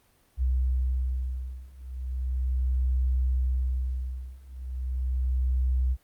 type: beating tone pair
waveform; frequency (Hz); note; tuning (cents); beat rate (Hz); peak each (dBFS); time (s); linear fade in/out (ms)
sine; 63.4 / 63.77; B1 / C2; +46 / -44; 0.37; -28 / -27; 0.37-5.97; 50
effects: pink hiss -64 dBFS RMS until 6.03 s + Opus 32 kbps